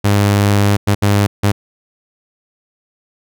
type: tone bursts at uneven times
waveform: sawtooth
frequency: 101.6 Hz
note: G#2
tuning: 38 cents flat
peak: -6 dBFS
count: 4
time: 0.04-0.77 / 0.87-0.95 / 1.02-1.27 / 1.43-1.52 s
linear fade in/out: 10 ms
effects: none